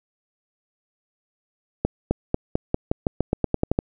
accelerating click train, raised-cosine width 2 ms, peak -6 dBFS, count 14, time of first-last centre 1.85-3.789 s, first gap 260 ms, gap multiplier 0.9, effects none

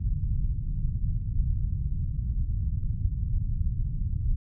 pink low-pass noise, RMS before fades -27 dBFS, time 0-4.36 s, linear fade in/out 10 ms, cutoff 130 Hz, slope 24 dB/octave, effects none

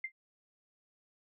sine tone with exponential decay, 2093 Hz, C7, in tune, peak -31 dBFS, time 0.04-0.12 s, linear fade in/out 5 ms, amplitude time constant 16 ms, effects none

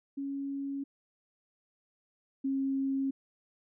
sine tone pair in turn, 277.2 / 270.6 Hz, C#4 / C#4, 0 / -42 cents, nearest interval unison, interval 42 cents, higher first, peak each -33 / -28 dBFS, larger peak second, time 0.17-0.84 / 2.44-3.11 s, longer neither, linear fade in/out 10 ms, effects none

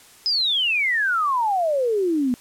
sine exponential sweep, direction down, 5140 to 238.5 Hz, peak -18 dBFS, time 0.26-2.34 s, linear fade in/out 0 ms, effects white hiss -49 dBFS RMS until 2.4 s + low-pass 12000 Hz 12 dB/octave

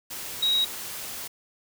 sine tone in noise, 3817 Hz, A#7, 40 cents sharp, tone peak -20 dBFS, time 0.42-0.65 s, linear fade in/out 10 ms, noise white, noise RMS -36 dBFS, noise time 0.1-1.28 s, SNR +13 dB, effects none

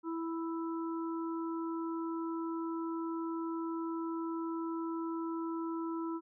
harmonic tone, 329.6 Hz, E4, in tune, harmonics 1 / 3 / 4, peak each -35 / -44 / -46 dBFS, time 0.03-6.21 s, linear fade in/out 50 ms, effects none

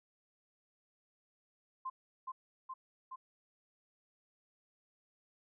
sine tone with echo, 1045 Hz, C6, 2 cents flat, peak -37 dBFS, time 1.85-1.9 s, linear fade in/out 10 ms, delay 420 ms, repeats 3, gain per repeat -2 dB, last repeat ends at 3.16 s, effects none

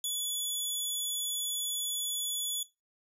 15% pulse tone, 3420 Hz, A7, 50 cents flat, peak -24 dBFS, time 0.04-2.63 s, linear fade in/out 2 ms, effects noise-tail reverb RT60 0.2 s tail -17 dB re dry + resampled to 32000 Hz

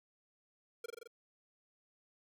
square tone with echo, 466.2 Hz, A#4, in tune, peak -40 dBFS, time 0.84-0.86 s, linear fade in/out 5 ms, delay 43 ms, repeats 5, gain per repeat -2 dB, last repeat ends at 1.075 s, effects none

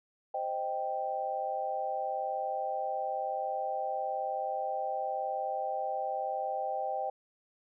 sine chord, C minor, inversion none, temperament equal, 523.3 / 622.3 / 784 Hz, C5 / Eb5 / G5, 0 / 0 / 0 cents, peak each -38 / -37 / -33 dBFS, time 0.34-7.1 s, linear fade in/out 5 ms, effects none

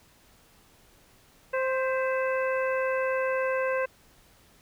harmonic tone with a mistuned harmonic, 523.3 Hz, C5, in tune, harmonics 1 / 2 / 3 / 4 / 5, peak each -26 / -33 / -33 / -39 / -38 dBFS, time 1.53-3.86 s, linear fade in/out 10 ms, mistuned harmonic 4, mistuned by -59 cents, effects pink hiss -59 dBFS RMS until 4.61 s

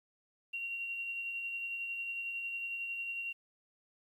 sine tone with tremolo, 2754 Hz, F7, 25 cents flat, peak -35 dBFS, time 0.53-3.33 s, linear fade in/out 10 ms, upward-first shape sine, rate 11 Hz, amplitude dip 30%, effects 11-bit

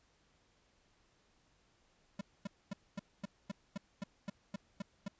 square tone bursts, 198.7 Hz, G3, 24 cents sharp, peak -38 dBFS, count 12, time 2.19-5.082 s, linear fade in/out 5 ms, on 21 ms, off 240 ms, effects pink hiss -72 dBFS RMS until 5.19 s + resampled to 16000 Hz

